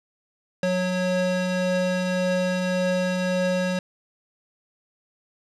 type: tone pair together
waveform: square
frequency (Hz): 182.41 / 549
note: F#3 / C#5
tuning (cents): -24 / -17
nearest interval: octave + perfect fifth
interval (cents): 1907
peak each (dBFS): -25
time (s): 0.63-3.79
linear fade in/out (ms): 2
effects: low-pass 6000 Hz 12 dB/octave + 10-bit